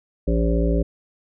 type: harmonic tone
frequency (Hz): 56.8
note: A#1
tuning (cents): -44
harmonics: 1 / 3 / 5 / 7 / 9 / 10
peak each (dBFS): -19 / -24 / -26 / -27 / -29 / -29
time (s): 0.27-0.83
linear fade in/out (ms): 10
effects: none